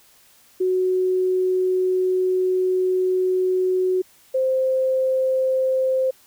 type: tone pair in turn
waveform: sine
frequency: 370 / 522.2 Hz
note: F#4 / C5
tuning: 0 / -3 cents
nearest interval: tritone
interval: 597 cents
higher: second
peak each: -17 dBFS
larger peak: neither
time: 0.6-4.02 / 4.34-6.11 s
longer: first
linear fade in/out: 10 ms
effects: white hiss -54 dBFS RMS until 6.26 s